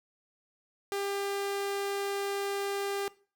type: tone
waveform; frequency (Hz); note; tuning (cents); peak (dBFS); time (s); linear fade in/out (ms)
sawtooth; 398.8; G4; +30; -27; 0.92-3.08; 0
effects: noise-tail reverb RT60 0.4 s tail -20 dB re dry